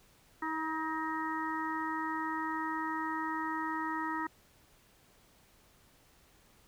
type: harmonic tone with a mistuned harmonic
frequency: 317.9 Hz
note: D#4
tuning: 37 cents sharp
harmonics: 1 / 3 / 4 / 5 / 6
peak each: -38 / -37 / -39 / -49 / -40 dBFS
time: 0.42-4.27 s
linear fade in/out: 5 ms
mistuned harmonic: 6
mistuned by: -33 cents
effects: pink hiss -64 dBFS RMS until 6.67 s